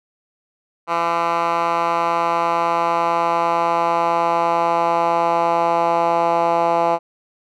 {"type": "tone with band-pass filter sweep", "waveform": "10% pulse", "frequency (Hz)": 169, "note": "E3", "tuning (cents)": 43, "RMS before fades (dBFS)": -18, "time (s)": [0.87, 6.99], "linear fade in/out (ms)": 50, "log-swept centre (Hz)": [1200, 790], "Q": 1.9, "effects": []}